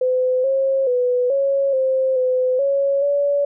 sine tone with pitch steps, 509 / 538 / 495.5 / 551 / 525 / 509 / 555 / 570 Hz, C5 / C5 / B4 / C#5 / C5 / C5 / C#5 / C#5, -48 / +48 / +6 / -11 / +6 / -48 / +2 / +48 cents, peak -15 dBFS, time 0.01-3.45 s, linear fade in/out 5 ms, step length 430 ms, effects none

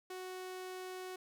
sawtooth tone, 370 Hz, F#4, in tune, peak -39 dBFS, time 0.1-1.16 s, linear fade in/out 5 ms, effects none

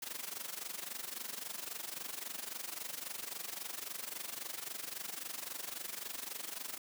white noise with amplitude modulation, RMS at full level -40 dBFS, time 0.02-6.78 s, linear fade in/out 5 ms, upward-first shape sine, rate 23.7 Hz, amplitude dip 80%, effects high-pass 200 Hz 12 dB/octave

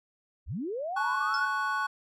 sine linear sweep, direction up, 39.58 to 1568 Hz, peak -31 dBFS, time 0.46-1.49 s, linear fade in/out 50 ms
triangle chord, F# minor, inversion first, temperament equal with one note detuned, 861.4 / 1108.7 / 1480 Hz, A5 / C#6 / F#6, -37 / 0 / 0 cents, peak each -33 / -29 / -29 dBFS, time 0.96-1.87 s, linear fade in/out 10 ms
sine tone with exponential decay, 5270 Hz, E8, 1 cent flat, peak -30 dBFS, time 1.34-1.48 s, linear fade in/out 1 ms, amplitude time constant 30 ms
effects none

